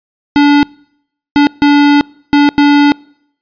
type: tone bursts at uneven times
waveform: square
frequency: 288.8 Hz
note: D4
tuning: 29 cents flat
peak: -5 dBFS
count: 5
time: 0.36-0.63 / 1.36-1.47 / 1.62-2.01 / 2.33-2.49 / 2.58-2.92 s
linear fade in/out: 0 ms
effects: noise-tail reverb RT60 0.7 s tail -25 dB re dry + resampled to 11025 Hz